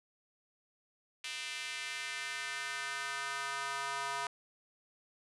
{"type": "tone with high-pass filter sweep", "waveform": "square", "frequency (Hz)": 138.59, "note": "C#3", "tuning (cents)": 0, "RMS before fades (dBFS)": -39, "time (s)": [1.24, 4.27], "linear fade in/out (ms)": 2, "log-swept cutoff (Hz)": [2600, 1000], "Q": 1.9, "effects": ["resampled to 24000 Hz"]}